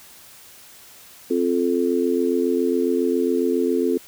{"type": "chord", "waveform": "sine", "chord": "F major", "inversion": "second", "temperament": "just", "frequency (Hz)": [261.9, 349.2, 436.5], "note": ["C4", "F4", "A4"], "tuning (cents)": [2, 0, -14], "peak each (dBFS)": -22, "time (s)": [1.3, 3.98], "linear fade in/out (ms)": 10, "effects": ["white hiss -46 dBFS RMS until 4.07 s"]}